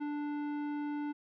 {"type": "tone with tanh clipping", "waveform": "sine", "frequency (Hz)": 293.7, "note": "D4", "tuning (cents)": 0, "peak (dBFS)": -36, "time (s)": [0, 1.13], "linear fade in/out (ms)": 20, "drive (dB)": 14, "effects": []}